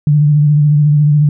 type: tone with vibrato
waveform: sine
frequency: 148.2 Hz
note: D3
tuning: 16 cents sharp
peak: -6 dBFS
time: 0.07-1.29 s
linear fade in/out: 2 ms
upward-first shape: sine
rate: 14 Hz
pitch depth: 37 cents each way
effects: none